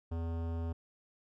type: tone with hard clipping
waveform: sine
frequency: 83.1 Hz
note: E2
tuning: 15 cents sharp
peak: -36 dBFS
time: 0.11-0.73 s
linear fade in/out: 10 ms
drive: 18 dB
effects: none